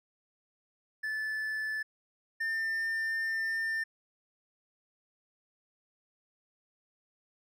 triangle tone pair in turn, 1744 / 1799.3 Hz, A6 / A6, -16 / +38 cents, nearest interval minor second, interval 54 cents, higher second, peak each -30 / -28 dBFS, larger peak second, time 1.03-1.83 / 2.4-3.84 s, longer second, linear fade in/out 10 ms, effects none

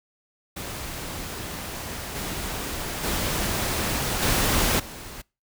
pink noise with level steps, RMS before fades -34 / -31 / -26 / -22 / -39 dBFS, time 0.56-5.22 s, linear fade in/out 10 ms, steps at 2.15 / 3.03 / 4.22 / 4.79 s, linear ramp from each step 10 ms, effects noise-tail reverb RT60 0.3 s tail -26 dB re dry

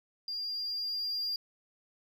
sine tone with level ramp, 4797 Hz, D8, 36 cents sharp, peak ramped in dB -33 to -28 dBFS, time 0.28-1.36 s, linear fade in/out 2 ms, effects tanh soft clip ceiling -30 dBFS

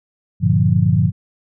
sine chord, G minor seventh, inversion none, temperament equal, 98 / 116.54 / 146.83 / 174.61 Hz, G2 / Bb2 / D3 / F3, 0 / 0 / 0 / 0 cents, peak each -17 dBFS, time 0.4-1.12 s, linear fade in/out 50 ms, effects none

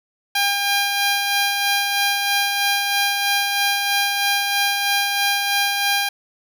10% pulse tone with tremolo, 804 Hz, G5, 44 cents sharp, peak -8 dBFS, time 0.35-6.09 s, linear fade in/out 5 ms, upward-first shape sine, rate 3.1 Hz, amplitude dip 35%, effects none

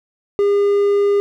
triangle tone, 404.8 Hz, G#4, 44 cents flat, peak -10 dBFS, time 0.39-1.2 s, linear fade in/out 0 ms, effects none

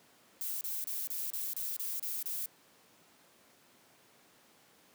violet noise bursts, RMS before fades -37 dBFS, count 9, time 0.41-2.458 s, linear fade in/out 0 ms, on 200 ms, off 31 ms, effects pink hiss -63 dBFS RMS until 4.94 s + high-pass 200 Hz 12 dB/octave

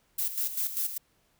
violet noise with tremolo, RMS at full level -29 dBFS, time 0.18-0.98 s, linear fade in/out 10 ms, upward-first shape square, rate 5.1 Hz, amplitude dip 65%, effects pink hiss -69 dBFS RMS until 1.39 s

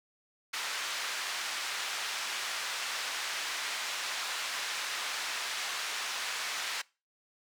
pink band-pass noise, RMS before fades -36 dBFS, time 0.53-6.82 s, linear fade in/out 10 ms, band 1300 to 6400 Hz, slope 12 dB/octave, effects noise-tail reverb RT60 0.3 s tail -23 dB re dry

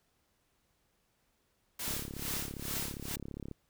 white noise with tremolo, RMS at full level -36 dBFS, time 1.79-3.16 s, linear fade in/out 5 ms, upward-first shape sine, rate 2.3 Hz, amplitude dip 90%
click train, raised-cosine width 3 ms, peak -29 dBFS, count 58, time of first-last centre 1.88-3.513 s, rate 34.9 Hz
effects pink hiss -75 dBFS RMS until 3.69 s

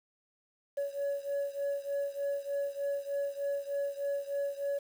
sine beating tone pair, 562 / 565.3 Hz, C#5 / C#5, +24 / +34 cents, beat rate 3.3 Hz, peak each -32 / -34 dBFS, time 0.77-4.79 s, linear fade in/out 10 ms, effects tanh soft clip ceiling -28 dBFS + 9-bit

